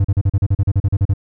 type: tone bursts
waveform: triangle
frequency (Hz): 98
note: G2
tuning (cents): 0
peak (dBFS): -9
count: 14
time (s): 0-1.137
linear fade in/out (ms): 5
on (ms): 45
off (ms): 39
effects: none